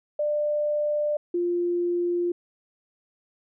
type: tone pair in turn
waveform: sine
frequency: 595 / 349.4 Hz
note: D5 / F4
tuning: +22 / +1 cents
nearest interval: major sixth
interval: 921 cents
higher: first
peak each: -22 dBFS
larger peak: neither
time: 0.19-1.17 / 1.34-2.32 s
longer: neither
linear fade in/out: 5 ms
effects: none